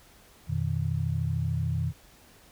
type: tone cluster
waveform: sine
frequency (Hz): 88.6 / 122.2 / 155.5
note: F2 / B2 / D#3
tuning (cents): +25 / -18 / -1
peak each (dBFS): -30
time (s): 0.47-1.93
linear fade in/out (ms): 50
effects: pink hiss -56 dBFS RMS until 2.51 s